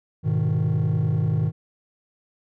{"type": "chord", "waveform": "triangle", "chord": "G# minor", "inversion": "none", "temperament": "just", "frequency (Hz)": [103.83, 124.59, 155.74], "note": ["G#2", "B2", "D#3"], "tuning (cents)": [0, 16, 2], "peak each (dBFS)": [-21, -22, -19], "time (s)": [0.23, 1.52], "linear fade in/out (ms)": 50, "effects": ["tanh soft clip ceiling -14 dBFS"]}